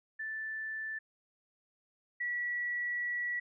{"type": "tone pair in turn", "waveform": "sine", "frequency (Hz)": [1760, 1939.6], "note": ["A6", "B6"], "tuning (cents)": [0, -32], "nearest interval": "major second", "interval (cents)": 168, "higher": "second", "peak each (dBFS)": [-36, -32], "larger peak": "second", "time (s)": [[0.19, 0.99], [2.2, 3.4]], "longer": "second", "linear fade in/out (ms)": 10, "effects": []}